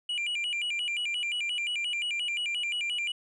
triangle tone with vibrato, 2637 Hz, E7, in tune, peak -27 dBFS, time 0.09-3.12 s, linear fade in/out 5 ms, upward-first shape square, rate 5.7 Hz, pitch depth 180 cents each way, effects resampled to 24000 Hz

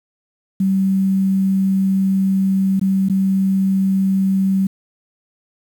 sine tone with dropouts, 192.4 Hz, G3, 32 cents flat, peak -13 dBFS, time 0.6-4.67 s, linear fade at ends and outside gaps 5 ms, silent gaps 2.796-2.813 / 3.087-3.097 s, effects 7-bit

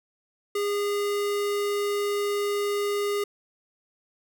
square tone, 408.4 Hz, G#4, 29 cents flat, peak -25 dBFS, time 0.55-3.24 s, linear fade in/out 5 ms, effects none

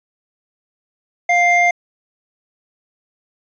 triangle tone pair together, 701 / 2101 Hz, F5 / C7, +6 / +7 cents, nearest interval octave + perfect fifth, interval 1901 cents, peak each -12 dBFS, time 1.29-1.71 s, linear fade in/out 5 ms, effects resampled to 16000 Hz

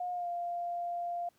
sine tone with pitch glide, 717 to 696.2 Hz, F5 to F5, +45 to -6 cents, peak -33 dBFS, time 0-1.29 s, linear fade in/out 5 ms, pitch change -51 cents, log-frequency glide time 0.12-0.28 s, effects pink hiss -71 dBFS RMS until 1.38 s + high-pass 100 Hz 12 dB/octave

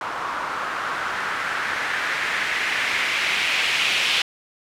blue noise with low-pass filter sweep, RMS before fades -24 dBFS, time 0.01-4.22 s, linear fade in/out 2 ms, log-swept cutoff 1100 to 2900 Hz, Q 2.4, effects none

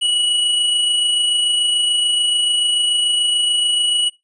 square tone with amplitude modulation, 2930 Hz, F#7, 18 cents flat, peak -14 dBFS, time 0.01-4.1 s, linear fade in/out 20 ms, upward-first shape sine, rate 26.9 Hz, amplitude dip 30%, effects noise-tail reverb RT60 0.2 s tail -19 dB re dry + resampled to 24000 Hz

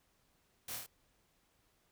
white noise with echo, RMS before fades -44 dBFS, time 0.68-0.76 s, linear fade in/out 5 ms, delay 26 ms, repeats 4, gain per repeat -2 dB, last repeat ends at 0.864 s, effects pink hiss -74 dBFS RMS until 1.91 s

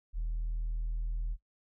sine tone, 40.27 Hz, E1, 40 cents flat, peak -29 dBFS, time 0.13-1.37 s, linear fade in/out 50 ms, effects noise-tail reverb RT60 0.1 s tail -18 dB re dry + tanh soft clip ceiling -29 dBFS

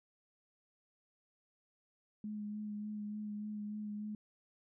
sine tone with vibrato, 210 Hz, G#3, 19 cents sharp, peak -39 dBFS, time 2.24-4.15 s, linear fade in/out 2 ms, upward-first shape sine, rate 3.4 Hz, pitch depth 18 cents each way, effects none

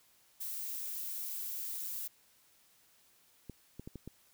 violet noise, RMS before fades -40 dBFS, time 0.4-2.08 s, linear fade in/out 10 ms
clicks, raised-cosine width 3 ms, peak -31 dBFS, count 5, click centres 3.497 / 3.796 / 3.875 / 3.957 / 4.076 s
effects white hiss -67 dBFS RMS until 4.33 s

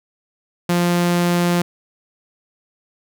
sawtooth tone, 174.61 Hz, F3, in tune, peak -11 dBFS, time 0.69-1.62 s, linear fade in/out 5 ms, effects none

